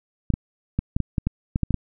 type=clicks; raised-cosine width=5 ms; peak=-9 dBFS; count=11; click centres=0.303 / 0.339 / 0.79 / 0.965 / 1.003 / 1.182 / 1.27 / 1.559 / 1.633 / 1.707 / 1.743 s; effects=none